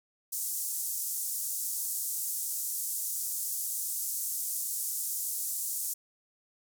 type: band-pass noise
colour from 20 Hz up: white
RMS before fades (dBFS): -34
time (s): 0.32-5.94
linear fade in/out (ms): 10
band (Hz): 6600 to 15000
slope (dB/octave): 24
effects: none